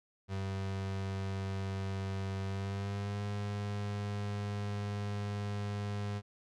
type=tone with pitch glide; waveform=35% pulse; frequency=96.7 to 102.27 Hz; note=G2 to G#2; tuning=-23 to -26 cents; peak=-33 dBFS; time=0.28-6.22 s; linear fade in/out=50 ms; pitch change=+97 cents; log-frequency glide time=2.46-3.23 s; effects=low-pass 6000 Hz 12 dB/octave